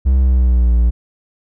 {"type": "tone with pitch glide", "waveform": "triangle", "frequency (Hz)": [65.5, 58.69], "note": ["C2", "A#1"], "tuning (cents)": [2, 12], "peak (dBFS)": -7, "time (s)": [0.05, 0.91], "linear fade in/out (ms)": 20, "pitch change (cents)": -190, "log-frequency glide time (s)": [0.18, 0.74], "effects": []}